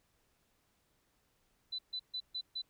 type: tone bursts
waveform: sine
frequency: 4000 Hz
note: B7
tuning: 21 cents sharp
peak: -36 dBFS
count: 5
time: 1.72-2.62 s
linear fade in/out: 10 ms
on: 68 ms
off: 140 ms
effects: pink hiss -75 dBFS RMS until 2.69 s